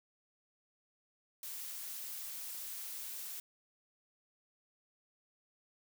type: noise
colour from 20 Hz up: blue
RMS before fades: -44 dBFS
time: 1.43-3.4 s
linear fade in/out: 2 ms
effects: none